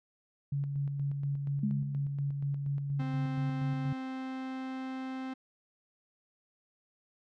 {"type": "tone with tremolo", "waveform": "sine", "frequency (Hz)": 140.9, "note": "C#3", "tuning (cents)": 29, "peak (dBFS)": -29, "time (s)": [0.52, 3.93], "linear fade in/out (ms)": 5, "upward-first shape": "square", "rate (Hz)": 4.2, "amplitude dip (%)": 35}
{"type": "tone with exponential decay", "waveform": "sine", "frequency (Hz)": 207.7, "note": "G#3", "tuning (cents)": 0, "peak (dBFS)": -26, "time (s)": [1.63, 2.19], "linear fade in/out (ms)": 5, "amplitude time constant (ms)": 120}
{"type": "tone", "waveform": "45% pulse", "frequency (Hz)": 261.6, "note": "C4", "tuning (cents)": 0, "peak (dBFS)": -36, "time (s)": [2.99, 5.34], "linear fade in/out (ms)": 10}
{"effects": ["low-pass 3000 Hz 12 dB/octave"]}